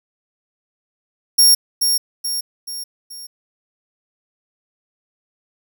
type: tone with echo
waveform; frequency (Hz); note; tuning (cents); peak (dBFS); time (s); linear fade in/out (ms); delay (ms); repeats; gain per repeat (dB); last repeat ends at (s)
20% pulse; 5550; F8; -12; -3; 1.38-1.55; 10; 430; 4; -6; 3.27
effects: none